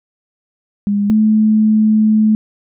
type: tone pair in turn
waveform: sine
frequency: 203.4 / 216 Hz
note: G#3 / A3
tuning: -36 / -32 cents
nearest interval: minor second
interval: 104 cents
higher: second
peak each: -12 / -8 dBFS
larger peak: second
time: 0.87-1.1 / 1.1-2.35 s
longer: second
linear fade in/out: 0 ms
effects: none